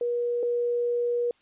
sine tone pair in turn, 480 / 480 Hz, B4 / B4, -49 / -49 cents, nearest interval unison, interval 0 cents, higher neither, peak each -24 / -23 dBFS, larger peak second, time 0.01-0.43 / 0.43-1.31 s, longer second, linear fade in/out 2 ms, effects white hiss -64 dBFS RMS until 1.41 s + resampled to 8000 Hz

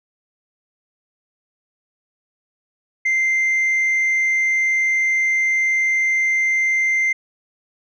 sine tone, 2087 Hz, C7, 5 cents flat, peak -13 dBFS, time 3.05-7.13 s, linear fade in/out 10 ms, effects tanh soft clip ceiling -14 dBFS

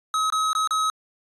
square tone with dropouts, 1276 Hz, D#6, 43 cents sharp, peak -21 dBFS, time 0.14-0.9 s, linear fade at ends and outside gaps 1 ms, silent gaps 0.301-0.324 / 0.531-0.551 / 0.674-0.708 s, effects resampled to 24000 Hz

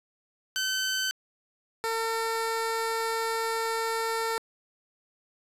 15% pulse tone pair in turn, 1530 / 452.3 Hz, G6 / A4, -42 / +48 cents, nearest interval octave + major sixth, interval 2110 cents, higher first, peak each -20 / -21 dBFS, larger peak first, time 0.56-1.11 / 1.84-4.38 s, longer second, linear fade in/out 0 ms, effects resampled to 32000 Hz + 8-bit

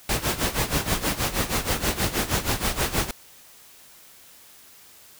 pink noise with tremolo, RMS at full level -22 dBFS, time 0.09-3.11 s, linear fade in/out 2 ms, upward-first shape sine, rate 6.3 Hz, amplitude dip 80%, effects white hiss -50 dBFS RMS until 5.19 s

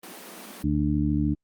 pink high-pass noise, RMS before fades -42 dBFS, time 0.03-0.63 s, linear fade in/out 5 ms, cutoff 180 Hz, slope 96 dB/octave
harmonic tone, 73.8 Hz, D2, 9 cents sharp, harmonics 1 / 2 / 3 / 4, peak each -28 / -27 / -28 / -25 dBFS, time 0.63-1.35 s, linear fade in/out 20 ms
effects Opus 24 kbps

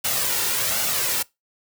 white noise with flanger, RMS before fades -23 dBFS, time 0.04-1.23 s, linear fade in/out 10 ms, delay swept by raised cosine 1.4 to 2.22 ms, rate 1.3 Hz, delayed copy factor +0.5, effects noise-tail reverb RT60 0.2 s tail -23 dB re dry + high-pass 80 Hz 12 dB/octave

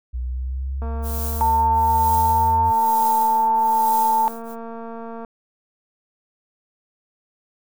sine linear sweep, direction up, 60.9 to 87.2 Hz, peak -23 dBFS, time 0.13-2.72 s, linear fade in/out 20 ms
click train, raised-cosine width 1 ms, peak -22 dBFS, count 1015, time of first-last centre 0.82-5.248 s, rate 229 Hz
violet noise with tremolo, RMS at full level -29 dBFS, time 1.02-4.56 s, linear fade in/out 50 ms, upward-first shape triangle, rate 1.1 Hz, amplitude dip 100%
sine tone with pitch glide, 899 to 888.7 Hz, A5 to A5, +37 to +17 cents, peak -15 dBFS, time 1.41-4.28 s, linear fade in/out 0 ms, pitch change -20 cents, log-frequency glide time 2.76-3.18 s
effects none

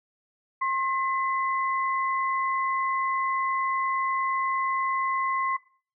sine tone pair together, 1068.5 / 2017 Hz, C6 / B6, +36 / +36 cents, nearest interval major seventh, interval 1100 cents, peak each -24 / -31 dBFS, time 0.61-5.57 s, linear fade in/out 10 ms, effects noise-tail reverb RT60 0.4 s tail -18 dB re dry

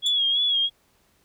sine tone with vibrato, 3322 Hz, G#7, in tune, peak -19 dBFS, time 0.02-0.7 s, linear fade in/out 50 ms, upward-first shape sine, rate 3 Hz, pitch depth 57 cents each way
25% pulse tone with exponential decay, 3618 Hz, A7, 48 cents sharp, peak -19 dBFS, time 0.06-0.13 s, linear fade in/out 5 ms, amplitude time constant 15 ms
effects pink hiss -64 dBFS RMS until 1.24 s

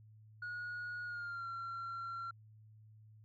sine tone with pitch glide, 1448 to 1366.7 Hz, F#6 to F6, -38 to -38 cents, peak -38 dBFS, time 0.42-2.31 s, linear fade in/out 5 ms, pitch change -100 cents, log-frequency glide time 1.05-1.47 s, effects tanh soft clip ceiling -39 dBFS + added 108 Hz sine -57 dBFS peak until 3.24 s

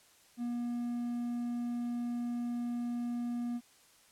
triangle tone with hard clipping, 239.7 Hz, A#3, 48 cents sharp, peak -34 dBFS, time 0.37-3.61 s, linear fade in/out 50 ms, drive 6 dB, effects white hiss -63 dBFS RMS until 4.11 s + low-pass 11000 Hz 12 dB/octave

